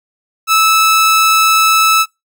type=tone; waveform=sawtooth; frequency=1308 Hz; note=E6; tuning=14 cents flat; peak=-4 dBFS; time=0.47-2.06 s; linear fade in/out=50 ms; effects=noise-tail reverb RT60 0.2 s tail -23 dB re dry